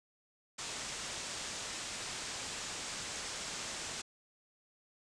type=low-pass noise; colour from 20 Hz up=white; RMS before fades=-42 dBFS; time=0.58-4.02 s; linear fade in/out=10 ms; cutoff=8300 Hz; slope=48 dB/octave; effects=none